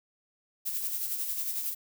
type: noise with tremolo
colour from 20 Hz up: violet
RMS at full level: -31 dBFS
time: 0.65-1.75 s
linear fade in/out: 20 ms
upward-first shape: sine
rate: 11 Hz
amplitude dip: 45%
effects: none